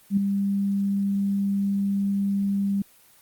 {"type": "tone with ADSR envelope", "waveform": "sine", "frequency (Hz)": 198.7, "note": "G3", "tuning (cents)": 24, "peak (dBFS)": -15, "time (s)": [0.1, 2.82], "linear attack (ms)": 71, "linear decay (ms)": 4, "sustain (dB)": -6, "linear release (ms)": 4, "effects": ["white hiss -55 dBFS RMS until 3.21 s", "Opus 24 kbps"]}